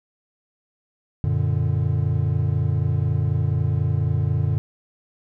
triangle chord, Gb augmented, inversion none, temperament equal, 92.5 / 116.54 / 146.83 Hz, Gb2 / Bb2 / D3, 0 / 0 / 0 cents, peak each -21 dBFS, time 1.24-4.58 s, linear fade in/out 0 ms, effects none

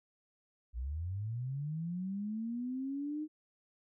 sine linear sweep, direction up, 55 to 311.1 Hz, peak -35 dBFS, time 0.73-3.28 s, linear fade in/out 50 ms, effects none

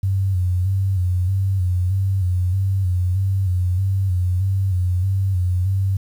sine tone with vibrato, 93.4 Hz, F#2, 17 cents sharp, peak -16 dBFS, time 0.03-5.97 s, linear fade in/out 5 ms, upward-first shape square, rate 1.6 Hz, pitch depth 57 cents each way, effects 8-bit

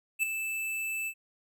square tone with ADSR envelope, 2636 Hz, E7, 1 cent flat, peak -23 dBFS, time 0.19-1.14 s, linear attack 41 ms, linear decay 5 ms, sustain -9 dB, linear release 66 ms, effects none

